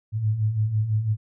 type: beating tone pair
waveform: sine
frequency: 103.83 / 109.83 Hz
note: G#2 / A2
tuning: 0 / -3 cents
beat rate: 6 Hz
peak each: -28 / -21 dBFS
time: 0.12-1.17 s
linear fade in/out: 50 ms
effects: none